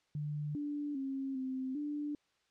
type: tone with pitch steps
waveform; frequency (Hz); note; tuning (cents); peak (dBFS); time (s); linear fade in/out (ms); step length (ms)
sine; 148.5 / 292 / 270 / 260.9 / 294.3; D3 / D4 / C#4 / C4 / D4; +20 / -10 / -45 / -5 / +4; -35; 0.15-2.15; 2; 400
effects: white hiss -75 dBFS RMS until 2.5 s + low-pass 5000 Hz 12 dB/octave